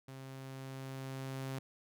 sawtooth tone with level ramp, 133.4 Hz, C3, 34 cents sharp, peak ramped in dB -43 to -34 dBFS, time 0.08-1.59 s, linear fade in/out 5 ms, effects none

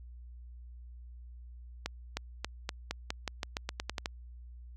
accelerating click train, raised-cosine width 0.2 ms, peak -16 dBFS, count 14, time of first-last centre 1.86-4.059 s, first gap 310 ms, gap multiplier 0.89, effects added 60 Hz sine -46 dBFS peak until 4.76 s

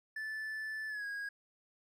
triangle tone with pitch glide, 1750 to 1642.3 Hz, A6 to G#6, -10 to -20 cents, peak -36 dBFS, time 0.16-1.29 s, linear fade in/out 5 ms, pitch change -110 cents, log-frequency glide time 0.88-1.05 s, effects none

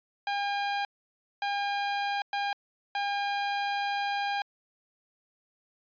sawtooth tone bursts at uneven times, 807 Hz, G#5, 50 cents flat, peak -24 dBFS, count 4, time 0.27-0.85 / 1.42-2.22 / 2.33-2.53 / 2.95-4.42 s, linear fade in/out 2 ms, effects resampled to 11025 Hz

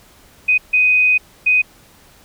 sine tone bursts at uneven times, 2500 Hz, D#7, 8 cents sharp, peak -10 dBFS, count 3, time 0.48-0.58 / 0.73-1.18 / 1.46-1.62 s, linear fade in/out 10 ms, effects pink hiss -48 dBFS RMS until 2.24 s

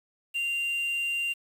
triangle tone with quantisation, 2778 Hz, F7, 10 cents flat, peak -25 dBFS, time 0.34-1.34 s, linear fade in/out 20 ms, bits 8, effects none

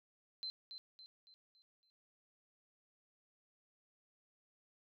sine tone with echo, 4088 Hz, C8, 41 cents flat, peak -40 dBFS, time 0.43-0.5 s, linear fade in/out 0 ms, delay 280 ms, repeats 5, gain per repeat -7 dB, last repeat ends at 1.9 s, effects none

